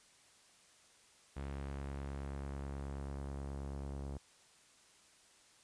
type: tone with low-pass filter sweep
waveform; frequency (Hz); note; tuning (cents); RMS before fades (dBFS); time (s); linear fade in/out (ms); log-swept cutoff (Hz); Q
sawtooth; 69.3; C#2; 0; -43; 1.36-4.18; 10; 2700 to 830; 0.76
effects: white hiss -65 dBFS RMS until 5.63 s + resampled to 22050 Hz